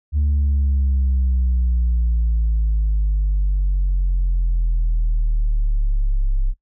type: exponential sweep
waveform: sine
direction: down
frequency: 74 to 32.78 Hz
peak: -13 dBFS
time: 0.12-6.54 s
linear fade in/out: 50 ms
effects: noise-tail reverb RT60 0.1 s tail -17 dB re dry + tanh soft clip ceiling -13 dBFS